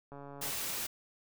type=click train; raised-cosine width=1 ms; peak=-34 dBFS; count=55; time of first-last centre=0.12-0.503 s; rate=141 Hz
type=noise; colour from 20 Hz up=white; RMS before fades=-37 dBFS; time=0.41-0.87 s; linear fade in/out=10 ms
effects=none